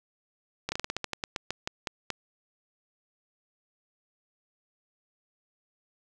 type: slowing click train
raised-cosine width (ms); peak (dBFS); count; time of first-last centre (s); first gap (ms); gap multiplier
0.2; -13; 15; 0.69-2.103; 30; 1.17
effects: none